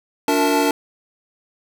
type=tone cluster; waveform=square; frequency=289.4 / 357.6 / 460.5 / 658 / 875 Hz; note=D4 / F4 / A#4 / E5 / A5; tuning=-25 / +41 / -21 / -3 / -10 cents; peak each=-20 / -26 / -22 / -27 / -22 dBFS; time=0.28-0.71 s; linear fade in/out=2 ms; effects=none